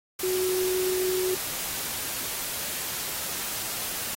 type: tone in noise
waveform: sine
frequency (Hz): 370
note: F#4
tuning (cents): 0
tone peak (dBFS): -24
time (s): 0.23-1.35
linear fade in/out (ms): 5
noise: white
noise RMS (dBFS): -32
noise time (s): 0.19-4.15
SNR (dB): +5
effects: AAC 48 kbps